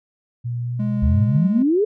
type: tone with pitch glide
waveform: sine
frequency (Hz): 120 to 126.4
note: B2 to B2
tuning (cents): -49 to +41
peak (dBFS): -22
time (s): 0.44-1.38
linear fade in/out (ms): 20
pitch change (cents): +90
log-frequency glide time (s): 0.61-1.04
type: tone with vibrato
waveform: triangle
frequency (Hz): 207.7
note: G#3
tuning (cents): 0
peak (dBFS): -19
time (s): 0.79-1.63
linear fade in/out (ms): 10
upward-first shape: triangle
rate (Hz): 3.8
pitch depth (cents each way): 11
type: exponential sweep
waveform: sine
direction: up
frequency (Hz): 68 to 442.1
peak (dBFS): -14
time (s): 1.02-1.85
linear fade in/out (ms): 10
effects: none